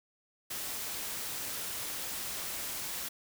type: noise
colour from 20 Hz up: white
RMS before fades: -38 dBFS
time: 0.5-3.09 s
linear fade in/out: 10 ms
effects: none